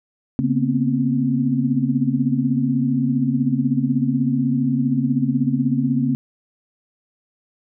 sine tone cluster, 139.6 / 232.7 / 249.2 / 265.1 Hz, C#3 / A#3 / B3 / C4, +13 / -3 / +16 / +23 cents, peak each -22 dBFS, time 0.39-6.15 s, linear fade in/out 0 ms, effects none

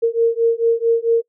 sine beating tone pair, 458.8 / 463.3 Hz, A#4 / A#4, -28 / -11 cents, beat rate 4.5 Hz, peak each -16 dBFS, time 0.02-1.22 s, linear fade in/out 20 ms, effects noise-tail reverb RT60 0.1 s tail -23 dB re dry

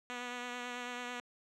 5% pulse tone with vibrato, 245.2 Hz, B3, 12 cents flat, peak -28 dBFS, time 0.1-1.2 s, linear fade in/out 0 ms, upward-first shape triangle, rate 9.1 Hz, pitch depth 22 cents each way, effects low-pass 6000 Hz 12 dB/octave

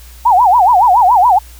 sine tone with vibrato, 843 Hz, G#5, 26 cents sharp, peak -5 dBFS, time 0.25-1.39 s, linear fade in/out 10 ms, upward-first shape sine, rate 7.1 Hz, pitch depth 290 cents each way, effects added 60 Hz sine -34 dBFS peak until 1.59 s + white hiss -41 dBFS RMS until 1.59 s

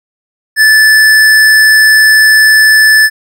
sine tone with hard clipping, 1746 Hz, A6, 14 cents flat, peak -4 dBFS, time 0.56-3.1 s, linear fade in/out 50 ms, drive 15 dB, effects none

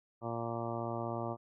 harmonic tone, 116.4 Hz, A#2, 2 cents flat, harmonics 1 / 2 / 3 / 4 / 5 / 6 / 7 / 8 / 9 / 10, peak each -41 / -43 / -42 / -47 / -42 / -43 / -47 / -46 / -51 / -46 dBFS, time 0.21-1.37 s, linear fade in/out 50 ms, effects none

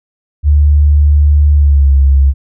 sine tone with pitch glide, 73.42 to 68.5 Hz, D2 to C#2, 0 to -20 cents, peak -4 dBFS, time 0.43-2.34 s, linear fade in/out 50 ms, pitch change -120 cents, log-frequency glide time 1.54-1.93 s, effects none

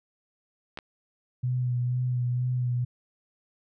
clicks, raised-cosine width 0.3 ms, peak -21 dBFS, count 2, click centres 0.774 / 0.788 s
sine tone with vibrato, 124.3 Hz, B2, 12 cents sharp, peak -24 dBFS, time 1.43-2.85 s, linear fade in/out 10 ms, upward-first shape sine, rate 2.1 Hz, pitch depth 24 cents each way
effects none

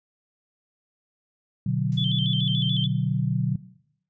sine chord, B minor, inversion none, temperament just, 123.47 / 148.16 / 185.21 Hz, B2 / D3 / F#3, 0 / +16 / +2 cents, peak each -26 dBFS, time 1.66-3.56 s, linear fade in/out 5 ms
blue noise with exponential decay, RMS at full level -44 dBFS, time 1.92-2.22 s, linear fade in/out 1 ms, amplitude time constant 65 ms
sine tone with vibrato, 3282 Hz, G#7, 21 cents flat, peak -26 dBFS, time 1.97-2.87 s, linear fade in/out 10 ms, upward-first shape square, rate 6.9 Hz, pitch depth 80 cents each way
effects noise-tail reverb RT60 0.7 s tail -17 dB re dry + resampled to 16000 Hz

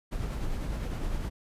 brown noise with tremolo, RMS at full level -30 dBFS, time 0.11-1.3 s, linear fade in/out 20 ms, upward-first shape triangle, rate 9.9 Hz, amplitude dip 40%, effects resampled to 32000 Hz

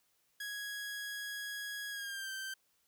sawtooth tone with pitch glide, 1661.2 to 1558.9 Hz, G#6 to G6, 0 to -10 cents, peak -36 dBFS, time 0.4-2.54 s, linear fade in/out 5 ms, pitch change -110 cents, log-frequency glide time 1.9-2.31 s, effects white hiss -75 dBFS RMS until 2.87 s

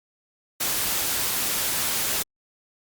white noise, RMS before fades -25 dBFS, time 0.6-2.23 s, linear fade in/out 10 ms, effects Opus 48 kbps

